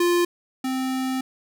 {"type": "tone pair in turn", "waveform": "square", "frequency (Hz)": [349.2, 260.7], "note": ["F4", "C4"], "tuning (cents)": [0, -6], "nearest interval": "perfect fourth", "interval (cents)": 506, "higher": "first", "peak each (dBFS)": [-18, -24], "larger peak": "first", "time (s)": [[0, 0.25], [0.64, 1.21]], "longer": "second", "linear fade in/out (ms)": 5, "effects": []}